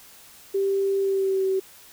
sine tone with pitch glide, 392 to 381.9 Hz, G4 to G4, 0 to -45 cents, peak -20 dBFS, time 0.54-1.6 s, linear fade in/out 10 ms, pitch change -45 cents, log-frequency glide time 0.99-1.44 s, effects white hiss -49 dBFS RMS until 1.92 s

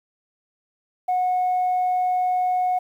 sine tone, 731 Hz, F#5, 21 cents flat, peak -17 dBFS, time 1.08-2.79 s, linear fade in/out 10 ms, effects tanh soft clip ceiling -16 dBFS + 9-bit

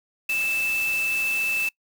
sine tone in noise, 2637 Hz, E7, in tune, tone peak -22 dBFS, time 0.29-1.69 s, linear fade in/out 5 ms, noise white, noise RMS -35 dBFS, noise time 0.29-1.69 s, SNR +10 dB, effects noise-tail reverb RT60 0.1 s tail -24 dB re dry

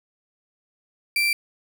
35% pulse tone, 2349 Hz, D7, in tune, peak -17 dBFS, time 1.16-1.33 s, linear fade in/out 2 ms, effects 8-bit

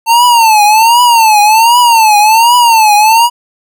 square tone with vibrato, 900 Hz, A5, 39 cents sharp, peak -4 dBFS, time 0.06-3.3 s, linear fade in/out 50 ms, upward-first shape triangle, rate 1.3 Hz, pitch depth 160 cents each way, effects none

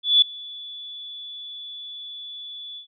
sine tone with ADSR envelope, 3447 Hz, A7, 36 cents flat, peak -10 dBFS, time 0.03-2.87 s, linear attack 190 ms, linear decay 3 ms, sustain -24 dB, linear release 100 ms, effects none

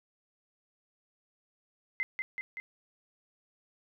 sine tone with echo, 2065 Hz, C7, 23 cents flat, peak -28 dBFS, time 2-2.03 s, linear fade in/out 0 ms, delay 190 ms, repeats 3, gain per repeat -3 dB, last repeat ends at 2.6 s, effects none

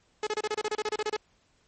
sawtooth tone bursts, 425.9 Hz, G#4, 44 cents sharp, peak -23 dBFS, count 14, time 0.23-1.165 s, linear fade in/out 2 ms, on 38 ms, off 31 ms, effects pink hiss -67 dBFS RMS until 1.67 s + MP3 32 kbps

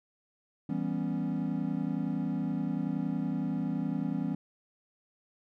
triangle chord, C# half-diminished seventh, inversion first, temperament equal, 164.81 / 196 / 246.9 / 277.2 Hz, E3 / G3 / B3 / C#4, 0 / 0 / 0 / 0 cents, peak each -33 dBFS, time 0.69-4.35 s, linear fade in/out 5 ms, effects none

